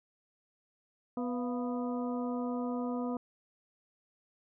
harmonic tone with a mistuned harmonic, 246.9 Hz, B3, in tune, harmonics 1 / 2 / 3 / 4 / 5, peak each -33 / -39 / -43 / -45 / -47 dBFS, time 1.17-3.17 s, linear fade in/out 2 ms, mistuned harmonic 3, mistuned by -91 cents, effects none

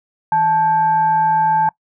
sine tone with frequency modulation, 873 Hz, A5, 14 cents flat, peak -12 dBFS, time 0.32-1.69 s, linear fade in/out 2 ms, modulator 712 Hz, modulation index 0.31, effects noise-tail reverb RT60 0.1 s tail -22 dB re dry

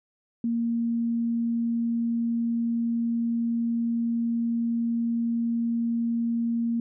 sine tone, 232.7 Hz, A#3, 3 cents flat, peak -23 dBFS, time 0.44-6.8 s, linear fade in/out 2 ms, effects none

